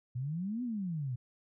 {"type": "exponential two-way sweep", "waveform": "sine", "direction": "up then down", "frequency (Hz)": [118.5, 254.5, 118.5], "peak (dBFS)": -33, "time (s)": [0.15, 1.16], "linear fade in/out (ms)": 10, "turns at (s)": 0.63, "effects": []}